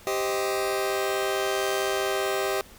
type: chord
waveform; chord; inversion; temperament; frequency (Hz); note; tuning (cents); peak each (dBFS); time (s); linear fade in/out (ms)
sawtooth; C minor; second; just; 392.4 / 523.3 / 627.9; G4 / C5 / Eb5; +2 / 0 / +16; -23 / -28 / -26; 0.07-2.61; 0
effects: pink hiss -50 dBFS RMS until 2.78 s